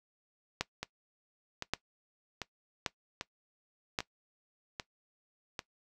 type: two click trains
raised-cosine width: 0.2 ms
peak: -13 / -19 dBFS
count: 4 / 7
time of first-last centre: 0.61-3.988 / 0.83-5.592 s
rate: 0.888 / 1.26 Hz
effects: noise-tail reverb RT60 0.1 s tail -19 dB re dry